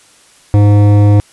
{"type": "tone with hard clipping", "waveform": "triangle", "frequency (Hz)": 103, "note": "G#2", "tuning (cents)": -14, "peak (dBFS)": -6, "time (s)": [0.54, 1.2], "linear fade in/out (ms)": 0, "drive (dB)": 17, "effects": ["white hiss -45 dBFS RMS until 1.32 s", "resampled to 24000 Hz"]}